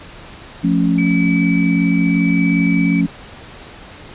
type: chord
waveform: sine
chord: F augmented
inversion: none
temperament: equal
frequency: 174.61 / 220 / 277.2 Hz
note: F3 / A3 / C#4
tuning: 0 / 0 / 0 cents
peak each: -15 / -19 / -16 dBFS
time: 0.63-3.07 s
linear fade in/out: 20 ms
type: tone with tremolo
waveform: sine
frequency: 2294 Hz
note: D7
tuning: 41 cents flat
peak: -21 dBFS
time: 0.98-3.01 s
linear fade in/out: 5 ms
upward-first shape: sine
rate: 0.81 Hz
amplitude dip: 30%
effects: pink hiss -37 dBFS RMS until 4.14 s + resampled to 8000 Hz